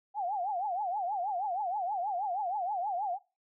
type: tone with vibrato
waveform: sine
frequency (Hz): 769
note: G5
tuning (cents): -33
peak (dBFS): -30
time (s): 0.14-3.19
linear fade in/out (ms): 50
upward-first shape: triangle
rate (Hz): 6.3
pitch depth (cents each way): 220
effects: noise-tail reverb RT60 0.3 s tail -23 dB re dry